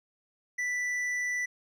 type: tone with hard clipping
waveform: sine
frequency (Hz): 1975.5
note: B6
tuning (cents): 0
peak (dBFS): -30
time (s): 0.58-1.46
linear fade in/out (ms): 10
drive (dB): 6
effects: none